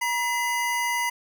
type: tone pair together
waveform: square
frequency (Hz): 955 / 2024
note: A#5 / B6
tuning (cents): +42 / +42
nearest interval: octave + minor second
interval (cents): 1300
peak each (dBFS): -27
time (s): 0.01-1.1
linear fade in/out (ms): 10
effects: none